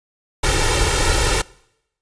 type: noise with comb filter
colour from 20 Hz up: pink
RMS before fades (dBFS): -17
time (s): 0.43-1.42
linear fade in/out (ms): 10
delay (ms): 2.2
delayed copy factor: +0.85
effects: noise-tail reverb RT60 0.8 s tail -23 dB re dry + resampled to 22050 Hz